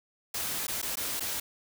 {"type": "noise with dropouts", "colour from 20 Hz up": "white", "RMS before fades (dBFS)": -33, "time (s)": [0.34, 1.4], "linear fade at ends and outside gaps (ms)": 5, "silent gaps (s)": [[0.669, 0.68], [0.817, 0.826], [0.956, 0.97], [1.197, 1.205]], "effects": []}